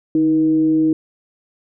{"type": "tone with frequency modulation", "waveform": "sine", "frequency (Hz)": 315.5, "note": "D#4", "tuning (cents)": 24, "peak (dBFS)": -12, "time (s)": [0.15, 0.93], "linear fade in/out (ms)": 2, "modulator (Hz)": 165, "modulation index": 0.27, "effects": []}